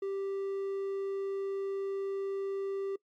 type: tone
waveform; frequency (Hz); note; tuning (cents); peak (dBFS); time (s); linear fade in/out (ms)
triangle; 392; G4; 0; -30; 0.02-2.96; 5
effects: noise-tail reverb RT60 0.1 s tail -21 dB re dry + MP3 96 kbps